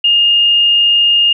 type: tone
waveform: sine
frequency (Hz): 2833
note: F7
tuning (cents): +24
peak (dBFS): -7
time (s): 0.04-1.33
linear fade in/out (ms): 5
effects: none